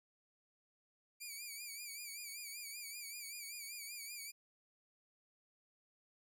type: tone with vibrato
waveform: 10% pulse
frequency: 2333 Hz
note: D7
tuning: 12 cents flat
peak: -37 dBFS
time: 1.2-4.32 s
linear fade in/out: 20 ms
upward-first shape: sine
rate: 5.2 Hz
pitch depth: 81 cents each way
effects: none